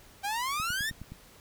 sawtooth exponential sweep, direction up, 776 to 1864.7 Hz, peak -26 dBFS, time 0.23-0.91 s, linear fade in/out 20 ms
click train, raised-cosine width 5 ms, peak -29 dBFS, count 6, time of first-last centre 0.6-1.12 s, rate 9.61 Hz
effects pink hiss -55 dBFS RMS until 1.4 s

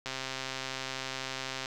click train, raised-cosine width 0.2 ms, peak -18 dBFS, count 212, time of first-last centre 0.06-1.658 s, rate 132 Hz, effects none

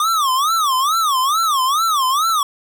square tone with vibrato, 1174.7 Hz, D6, in tune, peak -15 dBFS, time 0-2.43 s, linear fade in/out 2 ms, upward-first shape sine, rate 2.3 Hz, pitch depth 240 cents each way, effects none

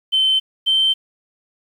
sine tone pair in turn, 3080 / 3110 Hz, G7 / G7, -31 / -14 cents, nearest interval unison, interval 17 cents, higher second, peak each -12 / -12 dBFS, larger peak neither, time 0.12-0.4 / 0.66-0.94 s, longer neither, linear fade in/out 20 ms, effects tanh soft clip ceiling -8 dBFS + 8-bit

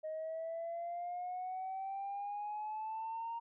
sine exponential sweep, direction up, 622.3 to 932.3 Hz, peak -37 dBFS, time 0.03-3.4 s, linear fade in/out 20 ms, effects tanh soft clip ceiling -35 dBFS

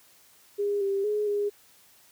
sine tone with pitch steps, 407.3 / 394.3 / 419.7 / 410.1 Hz, G#4 / G4 / G#4 / G#4, -34 / +10 / +18 / -22 cents, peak -24 dBFS, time 0.58-1.5 s, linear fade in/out 20 ms, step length 230 ms, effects white hiss -58 dBFS RMS until 2.11 s + high-pass 60 Hz 12 dB/octave

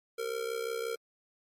square tone with amplitude modulation, 459.8 Hz, A#4, 24 cents flat, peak -30 dBFS, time 0.18-0.96 s, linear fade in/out 10 ms, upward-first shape sine, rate 65.7 Hz, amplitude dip 75%, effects MP3 64 kbps

